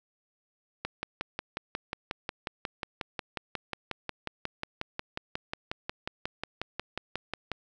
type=click train; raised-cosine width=0.3 ms; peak=-16 dBFS; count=38; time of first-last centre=0.85-7.517 s; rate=5.55 Hz; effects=none